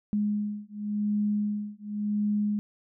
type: beating tone pair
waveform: sine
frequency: 207.7 / 208.61 Hz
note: G#3 / G#3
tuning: 0 / +8 cents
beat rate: 0.91 Hz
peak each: -29 dBFS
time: 0.13-2.59 s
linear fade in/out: 0 ms
effects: none